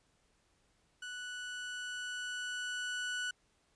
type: tone with level ramp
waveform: 30% pulse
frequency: 1480 Hz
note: F#6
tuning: in tune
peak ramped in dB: -39 to -32 dBFS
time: 1.02-3.31 s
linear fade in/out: 5 ms
effects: pink hiss -73 dBFS RMS until 3.75 s + resampled to 22050 Hz